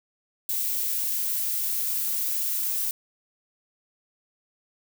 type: noise with high-pass filter sweep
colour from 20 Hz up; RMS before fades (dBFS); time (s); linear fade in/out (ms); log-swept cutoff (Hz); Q
violet; -27; 0.49-2.91; 2; 2000 to 740; 1
effects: none